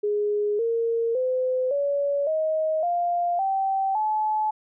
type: tone with pitch steps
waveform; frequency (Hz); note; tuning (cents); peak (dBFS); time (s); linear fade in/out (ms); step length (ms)
sine; 415.3 / 460.8 / 511.3 / 567.3 / 629.5 / 698.4 / 775 / 859.9; G#4 / A#4 / C5 / C#5 / D#5 / F5 / G5 / A5; 0 / -20 / -40 / +40 / +20 / 0 / -20 / -40; -21; 0.03-4.51; 10; 560
effects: none